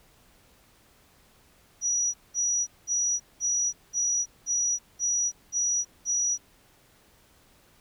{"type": "tone bursts", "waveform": "sine", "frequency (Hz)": 5830, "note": "F#8", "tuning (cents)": -26, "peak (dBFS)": -23, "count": 9, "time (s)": [1.81, 6.38], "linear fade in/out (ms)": 50, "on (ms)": 330, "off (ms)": 200, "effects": ["pink hiss -60 dBFS RMS until 7.8 s"]}